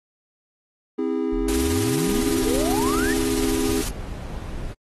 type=chord; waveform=triangle; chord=C augmented; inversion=none; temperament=just; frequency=261.6 / 327 / 408.8 Hz; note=C4 / E4 / G#4; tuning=0 / -14 / -27 cents; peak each=-24 dBFS; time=0.98-3.82 s; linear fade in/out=10 ms
type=exponential sweep; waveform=sine; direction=up; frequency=35 to 1900 Hz; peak=-26 dBFS; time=1.32-3.14 s; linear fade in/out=10 ms
type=noise with tremolo; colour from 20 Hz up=white; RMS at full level=-28 dBFS; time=1.48-3.89 s; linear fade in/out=5 ms; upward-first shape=sine; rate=18 Hz; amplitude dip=35%
type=noise; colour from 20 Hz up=brown; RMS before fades=-31 dBFS; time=2.06-4.74 s; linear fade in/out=20 ms
effects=AAC 32 kbps